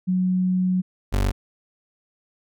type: tone pair in turn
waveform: sine / 30% pulse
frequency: 183.9 / 48.36 Hz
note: F#3 / G1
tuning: -10 / -23 cents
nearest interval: octave + major seventh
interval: 2313 cents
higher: first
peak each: -18 / -16 dBFS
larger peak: second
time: 0.07-0.82 / 1.12-1.32 s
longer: first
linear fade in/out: 20 ms
effects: none